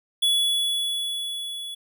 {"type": "tone with level ramp", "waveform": "square", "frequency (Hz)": 3400, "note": "G#7", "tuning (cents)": 40, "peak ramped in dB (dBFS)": [-18, -33], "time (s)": [0.22, 1.75], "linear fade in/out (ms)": 10, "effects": []}